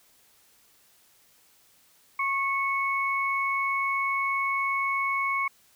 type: tone pair together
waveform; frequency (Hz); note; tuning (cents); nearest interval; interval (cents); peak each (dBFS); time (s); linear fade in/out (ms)
sine; 1093 / 2210; C#6 / C#7; -25 / -6; octave; 1219; -27 / -27; 2.19-5.48; 5
effects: white hiss -61 dBFS RMS until 5.75 s